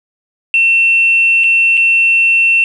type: tone with dropouts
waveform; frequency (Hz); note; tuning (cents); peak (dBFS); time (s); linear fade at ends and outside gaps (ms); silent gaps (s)
sine; 2700; E7; +41; -6; 0.54-2.64; 1; 1.437-1.441 / 1.771-1.775
effects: tanh soft clip ceiling -3 dBFS + 7-bit